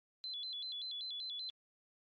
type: tone with vibrato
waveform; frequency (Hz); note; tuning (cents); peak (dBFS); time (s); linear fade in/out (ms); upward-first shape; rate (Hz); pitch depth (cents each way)
sine; 3729; A#7; 0; -40; 0.24-1.5; 0; square; 5.2; 150
effects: MP3 32 kbps